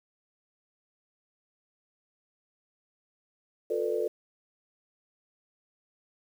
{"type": "chord", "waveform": "sine", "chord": "B half-diminished seventh", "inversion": "second", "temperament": "just", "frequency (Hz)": [355.6, 444.5, 493.9, 592.7], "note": ["F4", "A4", "B4", "D5"], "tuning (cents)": [31, 18, 0, 16], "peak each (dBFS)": [-34, -29, -33, -35], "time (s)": [3.7, 4.08], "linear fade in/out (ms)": 5, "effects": ["9-bit"]}